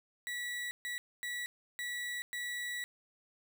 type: tone bursts at uneven times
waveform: 35% pulse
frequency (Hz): 1944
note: B6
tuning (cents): -28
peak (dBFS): -35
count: 5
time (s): 0.27-0.71 / 0.85-0.98 / 1.23-1.46 / 1.79-2.22 / 2.33-2.84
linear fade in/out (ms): 0
effects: none